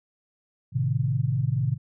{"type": "chord", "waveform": "sine", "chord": "A diminished", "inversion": "none", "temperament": "equal", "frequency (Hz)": [110, 130.81, 155.56], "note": ["A2", "C3", "Eb3"], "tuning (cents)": [0, 0, 0], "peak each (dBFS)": [-27, -24, -29], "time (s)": [0.72, 1.78], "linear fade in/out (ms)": 50, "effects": []}